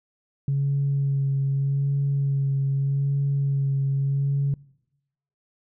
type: tone with vibrato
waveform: sine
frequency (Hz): 138.59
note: C#3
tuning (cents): 0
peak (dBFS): -19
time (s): 0.48-4.54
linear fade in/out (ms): 2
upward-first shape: sine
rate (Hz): 0.82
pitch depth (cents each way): 18
effects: noise-tail reverb RT60 0.9 s tail -24 dB re dry + tanh soft clip ceiling -16 dBFS